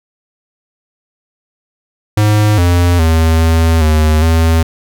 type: tone with pitch steps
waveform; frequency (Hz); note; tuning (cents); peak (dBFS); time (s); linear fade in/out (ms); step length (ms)
square; 105.6 / 87.6 / 81 / 81.7 / 77.6 / 81.8; G#2 / F2 / E2 / E2 / D#2 / E2; +29 / +6 / -30 / -15 / -4 / -13; -8; 2.17-4.63; 5; 410
effects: none